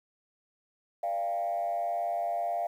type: tone with frequency modulation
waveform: sine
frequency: 692 Hz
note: F5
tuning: 16 cents flat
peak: -27 dBFS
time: 1.03-2.67 s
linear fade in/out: 5 ms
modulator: 98.3 Hz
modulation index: 0.78
effects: tanh soft clip ceiling -24 dBFS + 10-bit